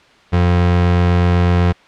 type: tone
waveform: 30% pulse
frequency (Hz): 88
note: F2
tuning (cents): +14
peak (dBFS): -8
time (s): 0.32-1.73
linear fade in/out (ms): 20
effects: white hiss -47 dBFS RMS until 1.87 s + low-pass 3000 Hz 12 dB/octave